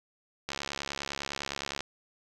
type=click train; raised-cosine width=0.2 ms; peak=-16 dBFS; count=93; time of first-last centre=0.49-1.806 s; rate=69.9 Hz; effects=none